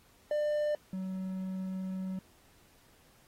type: tone pair in turn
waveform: triangle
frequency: 597 / 188.04 Hz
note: D5 / F#3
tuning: +28 / +28 cents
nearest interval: octave + minor sixth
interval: 2000 cents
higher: first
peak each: -26 / -32 dBFS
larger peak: first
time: 0.31-0.75 / 0.93-2.19 s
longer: second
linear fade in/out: 2 ms
effects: pink hiss -64 dBFS RMS until 3.27 s + AAC 48 kbps